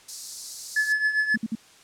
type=high-pass noise; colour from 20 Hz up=white; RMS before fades=-33 dBFS; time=0.08-0.93 s; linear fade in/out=10 ms; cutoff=4300 Hz; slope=48 dB/octave
type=tone with tremolo; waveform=triangle; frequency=1720 Hz; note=A6; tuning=40 cents flat; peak=-16 dBFS; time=0.76-1.36 s; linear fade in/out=5 ms; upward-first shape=triangle; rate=7.5 Hz; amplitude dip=75%
type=tone bursts; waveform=sine; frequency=222.8 Hz; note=A3; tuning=22 cents sharp; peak=-24 dBFS; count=3; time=1.34-1.553 s; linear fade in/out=5 ms; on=35 ms; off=54 ms
effects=white hiss -53 dBFS RMS until 1.83 s + low-pass 8000 Hz 12 dB/octave